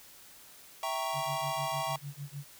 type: chord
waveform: square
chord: E diminished seventh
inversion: none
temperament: equal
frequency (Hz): 659.3 / 784 / 932.3 / 1108.7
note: E5 / G5 / Bb5 / Db6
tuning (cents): 0 / 0 / 0 / 0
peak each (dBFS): -38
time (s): 0.83-1.96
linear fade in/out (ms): 2
type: tone with tremolo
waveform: sine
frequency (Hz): 142.8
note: D3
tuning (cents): -48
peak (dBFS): -36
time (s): 1.13-2.47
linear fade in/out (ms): 50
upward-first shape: sine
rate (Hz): 6.6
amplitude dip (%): 100
effects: white hiss -54 dBFS RMS until 2.59 s